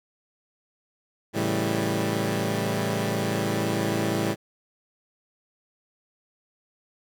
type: chord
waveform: 15% pulse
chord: A dominant seventh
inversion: none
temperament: equal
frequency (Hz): 110 / 138.59 / 164.81 / 196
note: A2 / C#3 / E3 / G3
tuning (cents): 0 / 0 / 0 / 0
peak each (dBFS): -22 / -27 / -24 / -22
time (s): 1.33-4.36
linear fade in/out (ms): 50
effects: none